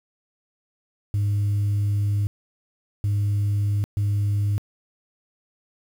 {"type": "tone bursts at uneven times", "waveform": "sine", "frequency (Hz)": 102.2, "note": "G#2", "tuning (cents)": -27, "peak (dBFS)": -17, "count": 3, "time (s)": [[1.14, 2.27], [3.04, 3.84], [3.97, 4.58]], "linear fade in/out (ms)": 0, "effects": ["tanh soft clip ceiling -18 dBFS", "8-bit"]}